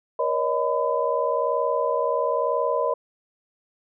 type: tone cluster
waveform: sine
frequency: 478 / 560 / 621 / 1007 Hz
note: A#4 / C#5 / D#5 / B5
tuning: +43 / +18 / -3 / +33 cents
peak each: -26 dBFS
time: 0.19-2.94 s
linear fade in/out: 5 ms
effects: none